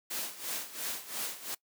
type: noise with tremolo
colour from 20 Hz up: white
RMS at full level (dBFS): -35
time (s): 0.1-1.55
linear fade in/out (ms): 10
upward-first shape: sine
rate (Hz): 2.9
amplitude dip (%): 80
effects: noise-tail reverb RT60 0.1 s tail -22 dB re dry + high-pass 200 Hz 12 dB/octave